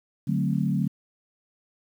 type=chord; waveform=sine; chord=D dominant seventh; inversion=none; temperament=equal; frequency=146.83 / 185 / 220 / 261.6 Hz; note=D3 / F#3 / A3 / C4; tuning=0 / 0 / 0 / 0 cents; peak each=-26 / -26 / -28 / -32 dBFS; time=0.27-0.88 s; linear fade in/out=10 ms; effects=9-bit